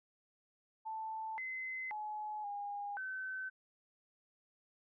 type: tone with pitch steps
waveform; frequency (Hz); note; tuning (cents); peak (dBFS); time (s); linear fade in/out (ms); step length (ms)
sine; 881 / 2050 / 849 / 814 / 1528; A5 / C7 / G#5 / G#5 / G6; +2 / -36 / +38 / -35 / -45; -39; 0.85-3.5; 20; 530
effects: none